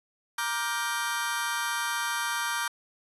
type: chord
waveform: sawtooth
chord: G minor seventh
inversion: first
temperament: just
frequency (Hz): 940.8 / 1176 / 1411.2 / 1568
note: Bb5 / D6 / F6 / G6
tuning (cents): +16 / +2 / +18 / 0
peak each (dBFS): -29 / -30 / -31 / -29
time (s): 0.38-2.68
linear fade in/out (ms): 5
effects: resampled to 32000 Hz